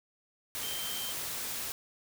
sine tone in noise, 3136 Hz, G7, in tune, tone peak -39 dBFS, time 0.63-1.12 s, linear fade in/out 0 ms, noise white, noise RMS -37 dBFS, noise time 0.55-1.72 s, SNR -5 dB, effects none

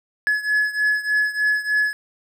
triangle beating tone pair, 1700 / 1703.3 Hz, G#6 / G#6, +40 / +43 cents, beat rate 3.3 Hz, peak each -18 / -21 dBFS, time 0.27-1.93 s, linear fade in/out 0 ms, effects none

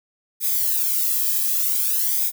violet noise with flanger, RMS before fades -21 dBFS, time 0.4-2.32 s, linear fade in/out 50 ms, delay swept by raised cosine 0.69 to 1.42 ms, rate 0.53 Hz, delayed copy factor -0.8, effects none

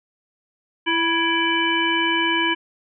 harmonic tone with a mistuned harmonic, 332.7 Hz, E4, 16 cents sharp, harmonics 1 / 3 / 5 / 7 / 9, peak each -24 / -24 / -24 / -24 / -24 dBFS, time 0.86-2.55 s, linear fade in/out 20 ms, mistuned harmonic 3, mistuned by -34 cents, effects none

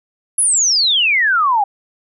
sine exponential sweep, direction down, 11000 to 780 Hz, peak -11 dBFS, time 0.38-1.64 s, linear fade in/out 5 ms, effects none

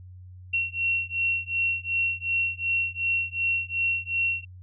sine beating tone pair, 2727 / 2729.7 Hz, F7 / F7, -42 / -40 cents, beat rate 2.7 Hz, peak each -27 dBFS, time 0.53-4.45 s, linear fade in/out 10 ms, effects added 91 Hz sine -42 dBFS peak until 4.62 s

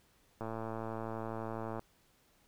click train, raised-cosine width 1 ms, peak -26 dBFS, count 156, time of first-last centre 0.41-1.794 s, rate 112 Hz, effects pink hiss -69 dBFS RMS until 2.47 s

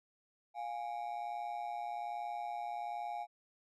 triangle ring-modulated tone, 765 Hz, G5, 42 cents flat, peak -33 dBFS, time 0.54-3.27 s, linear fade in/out 50 ms, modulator 60.6 Hz, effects none

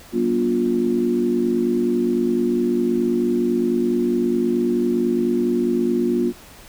sine tone cluster, 191.2 / 239.5 / 289.2 / 353.7 Hz, G3 / A#3 / D4 / F4, -43 / +47 / -27 / +22 cents, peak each -29 / -20 / -27 / -20 dBFS, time 0.12-6.33 s, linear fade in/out 50 ms, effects pink hiss -44 dBFS RMS until 6.68 s

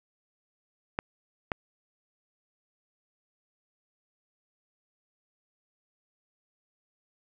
clicks, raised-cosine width 0.5 ms, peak -13 dBFS, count 2, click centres 0.989 / 1.518 s, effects none

